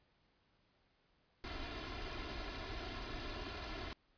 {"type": "noise with comb filter", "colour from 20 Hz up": "pink", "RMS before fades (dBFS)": -44, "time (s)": [1.44, 3.93], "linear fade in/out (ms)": 0, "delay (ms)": 2.9, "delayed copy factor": 0.65, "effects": ["pink hiss -75 dBFS RMS until 4.17 s", "resampled to 11025 Hz"]}